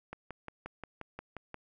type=click train; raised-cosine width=0.5 ms; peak=-26 dBFS; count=9; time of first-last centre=0.13-1.543 s; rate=5.66 Hz; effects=none